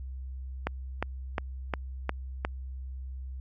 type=click train; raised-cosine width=0.5 ms; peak=-13 dBFS; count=6; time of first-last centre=0.67-2.449 s; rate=2.81 Hz; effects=added 65 Hz sine -36 dBFS peak until 3.4 s